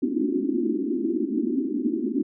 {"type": "band-pass noise", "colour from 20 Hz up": "pink", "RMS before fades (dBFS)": -25, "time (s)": [0.02, 2.23], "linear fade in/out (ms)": 5, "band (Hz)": [220, 370], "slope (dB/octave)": 96, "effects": []}